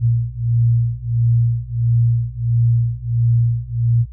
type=beating tone pair; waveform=sine; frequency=116.54 / 118.04 Hz; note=A#2 / A#2; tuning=0 / +22 cents; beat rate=1.5 Hz; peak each=-17 / -16 dBFS; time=0-4.06 s; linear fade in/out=50 ms; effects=added 60 Hz sine -32 dBFS peak until 4.12 s